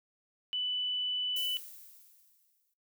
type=tone; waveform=sine; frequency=2986 Hz; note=F#7; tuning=15 cents sharp; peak=-31 dBFS; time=0.53-1.57 s; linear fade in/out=0 ms
type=noise with exponential decay; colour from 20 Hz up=violet; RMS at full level=-39 dBFS; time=1.36-2.74 s; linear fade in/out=5 ms; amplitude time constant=300 ms
effects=noise-tail reverb RT60 0.2 s tail -18 dB re dry